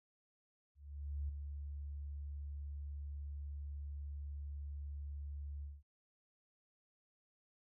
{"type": "tone with ADSR envelope", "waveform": "sine", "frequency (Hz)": 71.8, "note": "D2", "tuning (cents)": -39, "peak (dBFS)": -36, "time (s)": [0.75, 5.83], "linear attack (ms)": 540, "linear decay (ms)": 5, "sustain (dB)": -6, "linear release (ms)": 200, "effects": []}